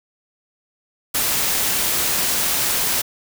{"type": "noise", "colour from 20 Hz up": "white", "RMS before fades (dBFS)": -20, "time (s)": [1.14, 3.02], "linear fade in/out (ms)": 10, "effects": []}